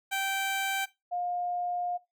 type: tone pair in turn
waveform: 15% pulse / sine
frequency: 779 / 709.9 Hz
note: G5 / F5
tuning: -11 / +28 cents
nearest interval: major second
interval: 161 cents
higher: first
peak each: -22 / -29 dBFS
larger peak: first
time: 0.11-0.86 / 1.11-1.98 s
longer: second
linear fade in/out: 20 ms
effects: noise-tail reverb RT60 0.2 s tail -18 dB re dry